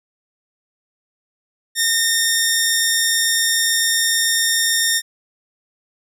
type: tone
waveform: 10% pulse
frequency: 1829 Hz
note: A#6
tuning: 33 cents flat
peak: -6 dBFS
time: 1.75-5.02 s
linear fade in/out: 50 ms
effects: none